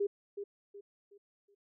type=tone with echo; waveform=sine; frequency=403.9 Hz; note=G#4; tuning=48 cents flat; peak=-28 dBFS; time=0-0.07 s; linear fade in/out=10 ms; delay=370 ms; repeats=4; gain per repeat=-9 dB; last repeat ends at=1.55 s; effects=none